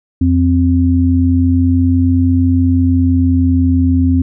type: tone pair together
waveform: sine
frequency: 87.13 / 261.1 Hz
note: F2 / C4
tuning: -4 / -3 cents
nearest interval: octave + perfect fifth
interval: 1901 cents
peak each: -11 dBFS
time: 0.21-4.22 s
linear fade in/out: 5 ms
effects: none

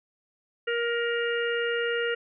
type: harmonic tone with a mistuned harmonic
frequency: 470.8 Hz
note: A#4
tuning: 17 cents sharp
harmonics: 1 / 3 / 4 / 5 / 6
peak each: -27 / -31 / -33 / -43 / -35 dBFS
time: 0.67-2.15 s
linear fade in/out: 10 ms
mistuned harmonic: 5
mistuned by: -19 cents
effects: none

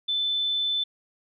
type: tone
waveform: sine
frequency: 3520 Hz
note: A7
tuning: in tune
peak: -23 dBFS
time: 0.08-0.84 s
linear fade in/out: 10 ms
effects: none

